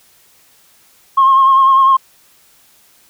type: tone with vibrato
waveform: sine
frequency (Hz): 1073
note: C6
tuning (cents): +43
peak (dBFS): -5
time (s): 1.17-1.97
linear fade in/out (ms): 10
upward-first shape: sine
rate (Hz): 10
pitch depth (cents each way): 32
effects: tanh soft clip ceiling -2 dBFS + white hiss -50 dBFS RMS until 3.09 s